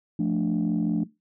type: chord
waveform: sine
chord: D minor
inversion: first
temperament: equal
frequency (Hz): 174.61 / 220 / 293.7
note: F3 / A3 / D4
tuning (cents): 0 / 0 / 0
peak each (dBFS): -25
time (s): 0.19-1.04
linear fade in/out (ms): 5
effects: noise-tail reverb RT60 0.2 s tail -18 dB re dry + tanh soft clip ceiling -17 dBFS